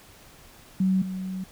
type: tone pair in turn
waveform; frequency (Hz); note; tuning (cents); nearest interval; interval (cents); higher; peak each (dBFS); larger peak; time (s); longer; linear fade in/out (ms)
sine; 188.5 / 187.49; F#3 / F#3; +32 / +23; unison; 9; first; -19 / -29; first; 0.8-1.02 / 1.02-1.44; second; 5
effects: pink hiss -51 dBFS RMS until 1.51 s